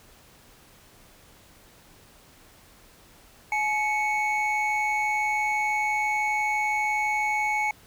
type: tone pair together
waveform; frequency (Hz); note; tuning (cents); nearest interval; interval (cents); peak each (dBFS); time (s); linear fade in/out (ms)
triangle; 849.4 / 2217; G#5 / C#7; +39 / 0; octave + perfect fourth; 1661; -24; 3.52-7.71; 2
effects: pink hiss -54 dBFS RMS until 7.86 s